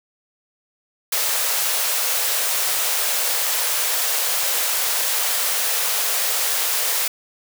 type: high-pass noise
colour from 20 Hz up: white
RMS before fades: -21 dBFS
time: 1.12-7.08 s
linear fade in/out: 5 ms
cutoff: 430 Hz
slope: 96 dB/octave
effects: none

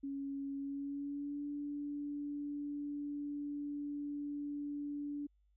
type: tone with pitch glide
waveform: sine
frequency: 277.2 to 289.6 Hz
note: C#4 to D4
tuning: 0 to -24 cents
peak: -38 dBFS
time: 0.03-5.27 s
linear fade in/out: 10 ms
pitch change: +76 cents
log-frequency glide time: 0.57-1.46 s
effects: added 50 Hz sine -69 dBFS peak until 5.56 s

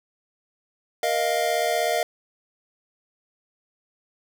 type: chord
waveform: square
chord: Bb suspended fourth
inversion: none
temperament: equal with one note detuned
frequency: 469.9 / 622.3 / 698.5 Hz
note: Bb4 / Eb5 / F5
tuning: +14 / 0 / 0 cents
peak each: -29 / -26 / -25 dBFS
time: 1.03-2.03 s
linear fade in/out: 2 ms
effects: none

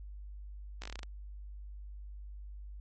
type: slowing click train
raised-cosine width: 0.2 ms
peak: -25 dBFS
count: 9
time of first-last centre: 0.82-1.032 s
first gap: 16 ms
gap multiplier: 1.14
effects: added 50 Hz sine -43 dBFS peak until 2.8 s + MP3 32 kbps

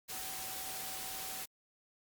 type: tone in noise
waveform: sine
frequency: 761 Hz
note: F#5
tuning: 48 cents sharp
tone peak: -50 dBFS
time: 0.11-1.43 s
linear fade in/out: 20 ms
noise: white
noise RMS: -42 dBFS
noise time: 0.08-1.46 s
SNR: -11 dB
effects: Opus 48 kbps

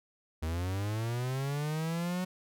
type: linear sweep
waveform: 45% pulse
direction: up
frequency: 77.4 to 185 Hz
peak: -31 dBFS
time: 0.42-2.25 s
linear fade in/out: 10 ms
effects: none

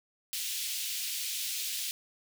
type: high-pass noise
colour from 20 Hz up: pink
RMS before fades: -35 dBFS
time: 0.33-1.91 s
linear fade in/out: 0 ms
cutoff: 2800 Hz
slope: 24 dB/octave
effects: none

